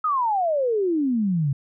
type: exponential sweep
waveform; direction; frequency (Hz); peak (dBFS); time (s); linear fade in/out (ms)
sine; down; 1292 to 132.5; -19; 0.04-1.53; 5
effects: none